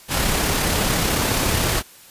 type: noise with amplitude modulation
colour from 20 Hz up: pink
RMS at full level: -19 dBFS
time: 0.08-1.83 s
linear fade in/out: 50 ms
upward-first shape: sine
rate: 34.2 Hz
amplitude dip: 25%
effects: white hiss -46 dBFS RMS until 2.1 s + resampled to 32000 Hz